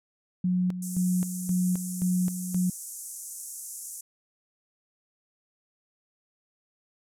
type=tone with tremolo; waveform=sine; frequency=181.5 Hz; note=F#3; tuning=33 cents flat; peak=-22 dBFS; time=0.44-2.7 s; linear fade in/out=5 ms; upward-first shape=square; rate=1.9 Hz; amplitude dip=65%
type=band-pass noise; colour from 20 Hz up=white; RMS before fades=-40 dBFS; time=0.82-4.01 s; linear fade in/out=5 ms; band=6200 to 12000 Hz; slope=48 dB/octave
effects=none